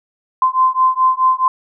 sine beating tone pair, 1033 / 1037.7 Hz, C6 / C6, -22 / -15 cents, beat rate 4.7 Hz, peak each -14 dBFS, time 0.42-1.48 s, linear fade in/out 2 ms, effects none

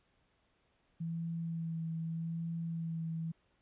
sine tone with vibrato, 164.81 Hz, E3, in tune, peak -35 dBFS, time 1-3.32 s, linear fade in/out 10 ms, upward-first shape sine, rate 0.82 Hz, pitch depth 19 cents each way, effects pink hiss -74 dBFS RMS until 3.61 s + resampled to 8000 Hz

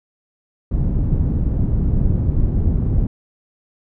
pink low-pass noise, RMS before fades -17 dBFS, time 0.71-3.07 s, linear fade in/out 5 ms, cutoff 180 Hz, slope 12 dB/octave, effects none

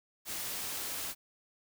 white noise, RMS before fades -38 dBFS, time 0.25-1.15 s, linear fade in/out 50 ms, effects none

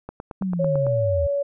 click train, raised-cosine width 1 ms, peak -19 dBFS, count 8, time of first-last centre 0.09-0.867 s, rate 9.01 Hz
sine linear sweep, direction down, 196 to 73.42 Hz, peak -22 dBFS, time 0.41-1.27 s, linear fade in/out 5 ms
sine tone with pitch glide, 550 to 565.5 Hz, C#5 to C#5, -14 to +34 cents, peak -20 dBFS, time 0.59-1.43 s, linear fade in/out 10 ms, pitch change +48 cents, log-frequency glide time 0.81-0.88 s
effects none

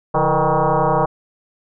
sine tone with frequency modulation, 172.6 Hz, F3, 20 cents flat, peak -13 dBFS, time 0.14-1.06 s, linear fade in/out 10 ms, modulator 157 Hz, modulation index 6.4, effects none

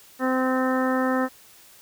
harmonic tone, 258.6 Hz, C4, 20 cents flat, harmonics 1 / 2 / 3 / 4 / 5 / 6 / 7, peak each -23 / -26 / -31 / -32 / -30 / -36 / -32 dBFS, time 0.19-1.29 s, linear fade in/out 50 ms, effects white hiss -51 dBFS RMS until 1.81 s

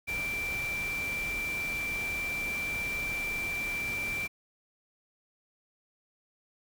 sine tone in noise, 2349 Hz, D7, in tune, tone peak -31 dBFS, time 0.07-4.28 s, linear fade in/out 20 ms, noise pink, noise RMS -41 dBFS, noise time 0.07-4.28 s, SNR +7 dB, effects none

